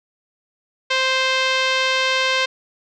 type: tone with low-pass filter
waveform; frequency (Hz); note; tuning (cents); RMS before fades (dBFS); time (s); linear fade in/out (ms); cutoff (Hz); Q
5% pulse; 523; C5; -1; -19; 0.9-2.46; 10; 3400; 0.96
effects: none